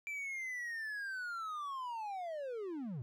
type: linear sweep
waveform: triangle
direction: down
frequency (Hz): 2349 to 110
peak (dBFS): -37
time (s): 0.07-3.02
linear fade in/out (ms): 0
effects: none